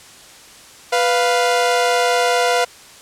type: tone pair together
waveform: sawtooth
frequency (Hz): 493.9 / 698.5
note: B4 / F5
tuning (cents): 0 / 0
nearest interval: tritone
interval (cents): 600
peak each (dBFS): -13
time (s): 0.92-2.65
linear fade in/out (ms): 10
effects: white hiss -42 dBFS RMS until 3.01 s + low-pass 9000 Hz 12 dB/octave